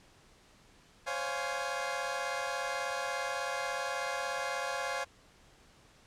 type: chord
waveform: 20% pulse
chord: Db major seventh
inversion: third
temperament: equal with one note detuned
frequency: 523.3 / 559.8 / 698.5 / 830.6 Hz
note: C5 / Db5 / F5 / Ab5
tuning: 0 / +17 / 0 / 0 cents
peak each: -34 dBFS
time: 1.06-5.05 s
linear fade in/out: 20 ms
effects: pink hiss -61 dBFS RMS until 6.06 s + low-pass 8000 Hz 12 dB/octave

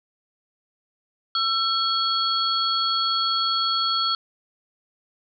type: tone cluster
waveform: sine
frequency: 1340 / 3304 / 4395 Hz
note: E6 / G#7 / C#8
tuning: +28 / -10 / -16 cents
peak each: -24 / -26 / -24 dBFS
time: 1.35-4.15 s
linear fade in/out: 2 ms
effects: none

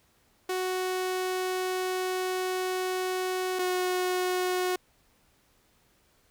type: tone pair in turn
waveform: sawtooth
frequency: 370 / 365.1 Hz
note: F#4 / F#4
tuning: 0 / -23 cents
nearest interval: unison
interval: 23 cents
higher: first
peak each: -24 / -22 dBFS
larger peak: second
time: 0.49-3.59 / 3.59-4.76 s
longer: first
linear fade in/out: 5 ms
effects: pink hiss -66 dBFS RMS until 6.3 s

